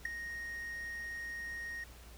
triangle tone with ADSR envelope, 1864.7 Hz, A#6, in tune, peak -26 dBFS, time 0.05-1.84 s, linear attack 6 ms, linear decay 4 ms, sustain -12 dB, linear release 4 ms, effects added 59 Hz sine -53 dBFS peak until 2.17 s + pink hiss -57 dBFS RMS until 2.17 s

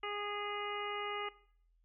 harmonic tone with a mistuned harmonic, 411.5 Hz, G#4, 16 cents flat, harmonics 1 / 2 / 3 / 4 / 5 / 6 / 7, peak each -43 / -45 / -42 / -53 / -44 / -49 / -45 dBFS, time 0.03-1.29 s, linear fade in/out 5 ms, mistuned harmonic 4, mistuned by +20 cents, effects noise-tail reverb RT60 0.6 s tail -19 dB re dry + added 42 Hz sine -68 dBFS peak until 1.84 s

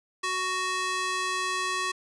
square tone with high-pass filter, 371.1 Hz, F#4, 5 cents sharp, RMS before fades -29 dBFS, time 0.23-1.92 s, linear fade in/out 10 ms, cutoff 1100 Hz, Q 0.94, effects resampled to 22050 Hz

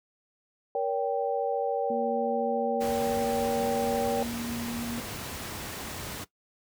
sine chord, G diminished, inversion first, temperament just, 470.4 / 564.5 / 784 Hz, Bb4 / Db5 / G5, +16 / +31 / 0 cents, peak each -29 / -30 / -30 dBFS, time 0.75-4.23 s, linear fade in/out 2 ms
sine tone with pitch glide, 234.2 to 235.6 Hz, A#3 to A#3, +8 to +19 cents, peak -32 dBFS, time 1.9-5 s, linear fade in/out 2 ms, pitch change +11 cents, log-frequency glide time 3.28-4.41 s
pink noise, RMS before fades -37 dBFS, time 2.8-6.25 s, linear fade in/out 20 ms
effects noise-tail reverb RT60 0.1 s tail -17 dB re dry + high-pass 60 Hz 12 dB/octave

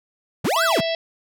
square linear two-way sweep, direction up then down, 80.9 to 1613 to 80.9 Hz, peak -19 dBFS, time 0.44-0.81 s, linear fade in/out 10 ms, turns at 0.64 s
harmonic tone, 660 Hz, E5, 2 cents sharp, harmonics 1 / 3 / 4 / 5 / 6 / 7 / 8, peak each -22 / -32 / -33 / -30 / -35 / -36 / -35 dBFS, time 0.56-0.95 s, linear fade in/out 2 ms
effects none

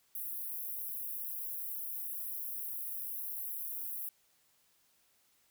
white high-pass noise, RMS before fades -40 dBFS, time 0.15-4.09 s, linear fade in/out 2 ms, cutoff 11000 Hz, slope 48 dB/octave, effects white hiss -71 dBFS RMS until 5.5 s

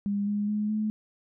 sine tone with pitch steps, 202.2 / 206.2 / 210.3 / 214.5 Hz, G#3 / G#3 / G#3 / A3, -46 / -12 / +22 / -44 cents, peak -25 dBFS, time 0.06-0.9 s, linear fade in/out 0 ms, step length 210 ms, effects none

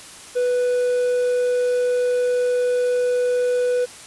triangle tone, 493.9 Hz, B4, in tune, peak -15 dBFS, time 0.35-3.86 s, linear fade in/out 20 ms, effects white hiss -40 dBFS RMS until 4.06 s + resampled to 24000 Hz

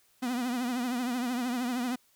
45% pulse tone with vibrato, 246.9 Hz, B3, in tune, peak -29 dBFS, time 0.22-1.96 s, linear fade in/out 10 ms, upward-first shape triangle, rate 13 Hz, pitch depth 98 cents each way, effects white hiss -66 dBFS RMS until 2.15 s

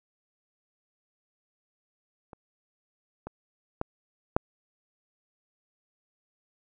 clicks, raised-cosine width 1 ms, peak -30 / -23 / -15 / -7 dBFS, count 4, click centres 2.332 / 3.27 / 3.814 / 4.365 s, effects none

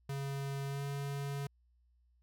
square tone with pitch glide, 138.59 to 140.52 Hz, C#3 to C#3, 0 to +24 cents, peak -37 dBFS, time 0.09-1.47 s, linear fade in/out 5 ms, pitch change +24 cents, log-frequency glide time 0.67-0.83 s, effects added 60 Hz sine -67 dBFS peak until 2.22 s

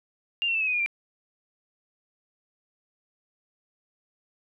sine tone with pitch steps, 2794 / 2718 / 2643 / 2571 / 2501 / 2432 / 2366 Hz, F7 / F7 / E7 / E7 / D#7 / D#7 / D7, 0 / -48 / +4 / -44 / +8 / -40 / +12 cents, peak -23 dBFS, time 0.42-0.861 s, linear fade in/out 0 ms, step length 63 ms, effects none

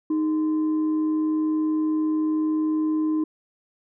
sine tone with frequency modulation, 311.1 Hz, D#4, in tune, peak -20 dBFS, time 0.1-3.24 s, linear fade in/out 5 ms, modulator 723 Hz, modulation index 0.2, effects none

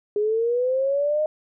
sine linear sweep, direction up, 410.3 to 620 Hz, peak -19 dBFS, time 0.16-1.26 s, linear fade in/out 2 ms, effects none

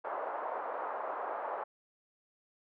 pink band-pass noise, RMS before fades -38 dBFS, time 0.04-1.64 s, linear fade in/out 10 ms, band 550 to 1200 Hz, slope 24 dB/octave, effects none

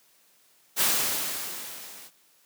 white noise with level ramp, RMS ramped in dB -21 to -47 dBFS, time 0.76-2.11 s, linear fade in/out 50 ms, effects white hiss -62 dBFS RMS until 2.45 s + high-pass 150 Hz 12 dB/octave

